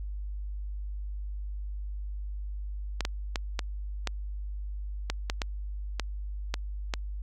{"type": "clicks", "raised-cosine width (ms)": 0.2, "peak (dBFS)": -12, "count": 11, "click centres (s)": [3.007, 3.051, 3.358, 3.592, 4.073, 5.1, 5.299, 5.418, 5.997, 6.541, 6.938], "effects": ["added 50 Hz sine -33 dBFS peak until 7.22 s"]}